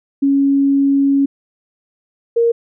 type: tone pair in turn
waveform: sine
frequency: 277.2 / 466.2 Hz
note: C#4 / A#4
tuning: 0 / 0 cents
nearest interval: major sixth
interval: 900 cents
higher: second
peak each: -10 dBFS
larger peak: neither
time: 0.22-1.26 / 2.36-2.52 s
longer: first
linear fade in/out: 10 ms
effects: none